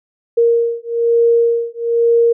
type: beating tone pair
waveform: sine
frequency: 466.2 / 467.3 Hz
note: A#4 / A#4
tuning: 0 / +4 cents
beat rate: 1.1 Hz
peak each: -14 dBFS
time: 0.37-2.33 s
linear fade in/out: 10 ms
effects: none